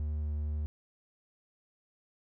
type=tone with vibrato; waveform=triangle; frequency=75.2 Hz; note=D2; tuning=42 cents sharp; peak=-29 dBFS; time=0-0.66 s; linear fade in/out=0 ms; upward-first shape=triangle; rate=11 Hz; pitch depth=8 cents each way; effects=none